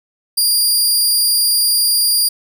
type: tone with amplitude modulation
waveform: 20% pulse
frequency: 4790 Hz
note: D8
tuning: 33 cents sharp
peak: -4 dBFS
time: 0.37-2.29 s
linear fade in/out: 10 ms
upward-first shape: sine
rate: 248 Hz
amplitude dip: 40%
effects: none